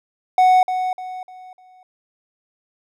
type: tone with echo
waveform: triangle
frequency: 740 Hz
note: F#5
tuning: in tune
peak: -8 dBFS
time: 0.38-0.63 s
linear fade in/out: 2 ms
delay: 300 ms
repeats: 4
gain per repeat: -9 dB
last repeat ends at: 1.83 s
effects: none